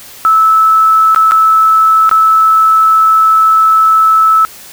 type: tone with dropouts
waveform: sine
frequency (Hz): 1307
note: E6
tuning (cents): -15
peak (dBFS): -4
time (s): 0.25-4.45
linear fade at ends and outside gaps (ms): 0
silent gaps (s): 1.147-1.161 / 1.311-1.319 / 2.093-2.113
effects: white hiss -33 dBFS RMS until 4.72 s

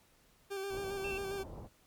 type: tone with vibrato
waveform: 40% pulse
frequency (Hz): 392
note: G4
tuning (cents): 0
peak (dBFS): -36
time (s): 0.5-1.44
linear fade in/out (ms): 20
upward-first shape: square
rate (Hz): 7.4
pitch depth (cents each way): 26
type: low-pass noise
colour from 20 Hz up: pink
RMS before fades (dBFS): -47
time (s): 0.69-1.69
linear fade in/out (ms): 50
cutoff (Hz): 890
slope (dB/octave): 24
type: tone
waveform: sine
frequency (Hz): 2692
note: E7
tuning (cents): +36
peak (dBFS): -39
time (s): 1.04-1.18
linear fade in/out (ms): 5
effects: pink hiss -67 dBFS RMS until 1.86 s + MP3 96 kbps

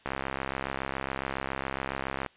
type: click train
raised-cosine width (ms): 0.5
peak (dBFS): -16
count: 149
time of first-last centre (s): 0.06-2.262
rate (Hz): 67.2
effects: white hiss -59 dBFS RMS until 2.36 s + resampled to 8000 Hz

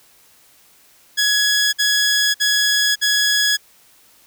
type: tone bursts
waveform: 15% pulse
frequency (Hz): 1677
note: G#6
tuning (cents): +16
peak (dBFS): -8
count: 4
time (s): 1.17-3.572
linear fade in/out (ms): 20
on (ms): 560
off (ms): 54
effects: white hiss -52 dBFS RMS until 4.26 s

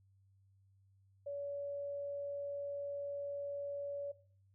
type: tone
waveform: sine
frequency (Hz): 568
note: C#5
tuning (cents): +42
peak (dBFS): -39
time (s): 1.26-4.12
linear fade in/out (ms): 10
effects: noise-tail reverb RT60 0.5 s tail -17 dB re dry + added 97 Hz sine -66 dBFS peak until 4.54 s

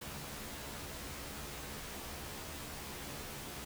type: noise with comb filter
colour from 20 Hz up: pink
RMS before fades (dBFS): -45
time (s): 0.01-3.65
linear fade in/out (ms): 10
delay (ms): 14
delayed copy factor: +0.7
effects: none

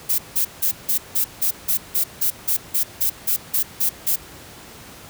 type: noise bursts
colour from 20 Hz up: violet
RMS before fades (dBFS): -19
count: 16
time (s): 0.09-4.16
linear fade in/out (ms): 10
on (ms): 95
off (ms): 170
effects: pink hiss -41 dBFS RMS until 5.09 s + high-pass 60 Hz 12 dB/octave

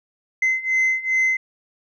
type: beating tone pair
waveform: sine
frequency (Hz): 2056 / 2058.5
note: C7 / C7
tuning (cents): -31 / -29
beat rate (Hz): 2.5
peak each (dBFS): -20 / -18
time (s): 0.42-1.37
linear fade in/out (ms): 5
effects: tanh soft clip ceiling -14 dBFS

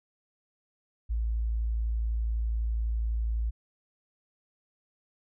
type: tone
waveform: sine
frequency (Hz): 56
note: A1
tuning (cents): +31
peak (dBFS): -26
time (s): 1.09-3.51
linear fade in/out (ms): 20
effects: none

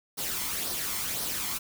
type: noise with flanger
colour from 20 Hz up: white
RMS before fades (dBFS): -32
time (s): 0.17-1.59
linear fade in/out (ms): 20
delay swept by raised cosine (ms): 0.2 to 0.95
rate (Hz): 1.9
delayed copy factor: +0.5
effects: none

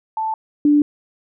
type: tone pair in turn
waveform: sine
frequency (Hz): 880 / 293.7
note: A5 / D4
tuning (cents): 0 / 0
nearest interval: octave + perfect fifth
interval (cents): 1900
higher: first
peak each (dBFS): -19 / -10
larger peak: second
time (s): 0.17-0.34 / 0.65-0.82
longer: neither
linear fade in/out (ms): 2
effects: none

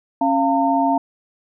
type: tone cluster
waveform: sine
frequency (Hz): 274.1 / 692 / 908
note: C#4 / F5 / A#5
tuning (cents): -19 / -16 / -46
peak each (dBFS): -19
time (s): 0.21-0.98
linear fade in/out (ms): 5
effects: none

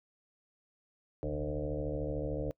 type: tone with frequency modulation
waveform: sine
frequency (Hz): 301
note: D4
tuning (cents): +43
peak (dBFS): -32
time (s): 1.23-2.51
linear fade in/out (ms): 0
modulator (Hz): 73.6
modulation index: 3.9
effects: noise-tail reverb RT60 0.1 s tail -24 dB re dry

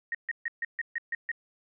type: tone bursts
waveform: sine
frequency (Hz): 1864.7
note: A#6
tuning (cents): 0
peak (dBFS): -28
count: 8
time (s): 0.12-1.316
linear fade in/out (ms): 2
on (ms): 27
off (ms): 140
effects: none

